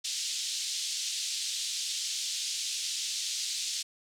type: band-pass noise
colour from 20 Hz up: pink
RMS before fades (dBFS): -34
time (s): 0.04-3.83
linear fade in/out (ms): 10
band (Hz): 3400 to 7800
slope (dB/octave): 24
effects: none

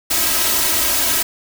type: noise with comb filter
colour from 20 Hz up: white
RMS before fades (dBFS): -17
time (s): 0.1-1.23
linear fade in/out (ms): 10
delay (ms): 3.1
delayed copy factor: +1
effects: none

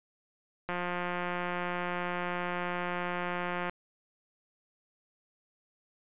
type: click train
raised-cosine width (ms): 0.5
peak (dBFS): -19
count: 533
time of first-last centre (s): 0.69-3.696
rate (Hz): 177
effects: resampled to 8000 Hz

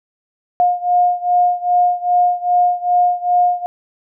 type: beating tone pair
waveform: sine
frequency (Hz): 712 / 714.5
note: F5 / F5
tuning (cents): +33 / +39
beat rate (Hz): 2.5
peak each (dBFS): -14 / -16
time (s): 0.6-3.66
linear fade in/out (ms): 0
effects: none

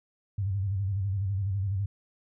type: tone with vibrato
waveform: sine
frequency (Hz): 97.8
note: G2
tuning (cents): -4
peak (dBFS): -26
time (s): 0.38-1.86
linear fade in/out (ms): 5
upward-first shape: square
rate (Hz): 12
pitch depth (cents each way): 74
effects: none

